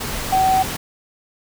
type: tone in noise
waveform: sine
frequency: 758 Hz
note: F#5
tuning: 42 cents sharp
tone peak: -13 dBFS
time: 0.32-0.63 s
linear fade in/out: 10 ms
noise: pink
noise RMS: -26 dBFS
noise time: 0-0.77 s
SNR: +10 dB
effects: none